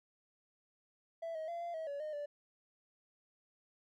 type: tone with pitch steps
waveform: triangle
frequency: 663 / 633 / 683 / 688 / 641 / 568 / 613 / 583 Hz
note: E5 / D#5 / F5 / F5 / E5 / C#5 / D#5 / D5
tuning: +10 / +30 / -39 / -26 / -49 / +42 / -26 / -13 cents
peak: -36 dBFS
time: 1.22-2.26 s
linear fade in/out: 10 ms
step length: 130 ms
effects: tanh soft clip ceiling -33 dBFS